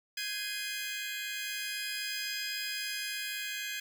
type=chord; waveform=20% pulse; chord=Ab major seventh; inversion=third; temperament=just; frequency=1557.4 / 1661.2 / 2077 / 2492 Hz; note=G6 / Ab6 / C7 / Eb7; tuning=-12 / 0 / -13 / +2 cents; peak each=-39 / -34 / -39 / -34 dBFS; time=0.17-3.8 s; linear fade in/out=5 ms; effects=none